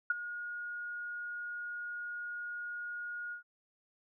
sine tone with ADSR envelope, 1437 Hz, F6, 49 cents sharp, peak -24 dBFS, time 0.1-3.43 s, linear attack 4 ms, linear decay 22 ms, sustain -14 dB, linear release 110 ms, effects none

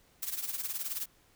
blue noise with tremolo, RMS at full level -33 dBFS, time 0.22-1.06 s, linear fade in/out 10 ms, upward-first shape triangle, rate 19 Hz, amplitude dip 80%, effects pink hiss -65 dBFS RMS until 1.35 s

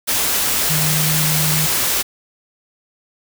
sine tone in noise, 154.1 Hz, D#3, 16 cents flat, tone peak -19 dBFS, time 0.69-1.67 s, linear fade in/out 20 ms, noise white, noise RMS -18 dBFS, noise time 0.07-2.03 s, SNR -4 dB, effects none

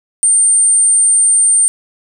sine tone, 8890 Hz, C#9, 4 cents sharp, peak -7 dBFS, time 0.23-1.68 s, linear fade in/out 0 ms, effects none

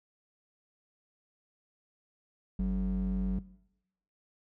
triangle ring-modulated tone, 118.5 Hz, A#2, 29 cents sharp, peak -22 dBFS, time 2.59-3.39 s, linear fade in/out 5 ms, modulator 69.6 Hz, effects noise-tail reverb RT60 0.8 s tail -20 dB re dry + tanh soft clip ceiling -18 dBFS

